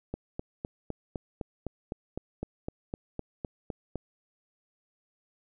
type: click train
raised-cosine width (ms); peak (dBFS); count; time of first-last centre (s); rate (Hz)
2; -20; 16; 0.14-3.957; 3.93
effects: none